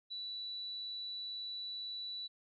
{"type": "tone", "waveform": "sine", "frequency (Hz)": 3951, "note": "B7", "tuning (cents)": 0, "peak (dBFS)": -40, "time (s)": [0.1, 2.28], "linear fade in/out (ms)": 20, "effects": []}